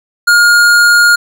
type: tone with hard clipping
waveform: sine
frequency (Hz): 1422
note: F6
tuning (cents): +31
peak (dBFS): -6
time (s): 0.27-1.16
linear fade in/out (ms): 10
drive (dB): 15
effects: none